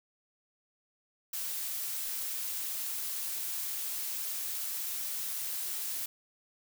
blue noise, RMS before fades -36 dBFS, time 1.33-6.06 s, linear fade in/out 5 ms, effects none

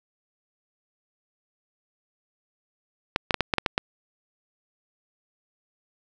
clicks, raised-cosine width 0.3 ms, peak -5 dBFS, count 8, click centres 3.161 / 3.308 / 3.343 / 3.407 / 3.538 / 3.583 / 3.662 / 3.779 s, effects none

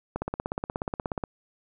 click train, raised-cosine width 1 ms, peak -15 dBFS, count 19, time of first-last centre 0.16-1.238 s, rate 16.7 Hz, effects none

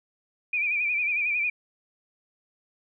sine tone with vibrato, 2400 Hz, D7, 37 cents sharp, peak -23 dBFS, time 0.53-1.5 s, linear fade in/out 5 ms, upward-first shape sine, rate 11 Hz, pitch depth 68 cents each way, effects none

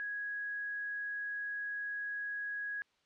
sine tone, 1661.2 Hz, G#6, in tune, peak -36 dBFS, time 0-2.82 s, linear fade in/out 0 ms, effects white hiss -73 dBFS RMS until 3.05 s + low-pass 4000 Hz 12 dB/octave

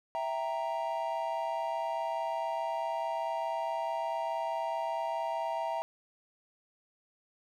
triangle chord, E diminished, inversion none, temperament equal, 659.3 / 784 / 932.3 Hz, E5 / G5 / Bb5, 0 / 0 / 0 cents, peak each -33 / -36 / -33 dBFS, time 0.15-5.82 s, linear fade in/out 0 ms, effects none

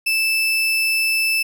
35% pulse tone, 2637 Hz, E7, in tune, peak -15 dBFS, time 0.06-1.43 s, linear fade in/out 10 ms, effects 9-bit

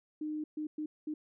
sine tone bursts at uneven times, 305.4 Hz, D#4, 32 cents flat, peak -34 dBFS, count 4, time 0.21-0.44 / 0.57-0.67 / 0.78-0.86 / 1.07-1.14 s, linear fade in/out 5 ms, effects none

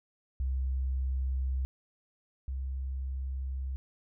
sine tone pair in turn, 65.41 / 66.09 Hz, C2 / C2, 0 / +18 cents, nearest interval unison, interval 18 cents, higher second, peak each -28 / -32 dBFS, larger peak first, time 0.4-1.65 / 2.48-3.76 s, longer second, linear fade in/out 0 ms, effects none

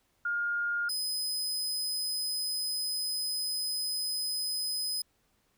sine / sawtooth tone pair in turn, 1416 / 5031 Hz, F6 / D#8, +23 / +18 cents, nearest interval octave + minor seventh, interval 2195 cents, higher second, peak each -28 dBFS, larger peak neither, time 0.25-0.89 / 0.89-5.02 s, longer second, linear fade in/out 5 ms, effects pink hiss -72 dBFS RMS until 5.57 s

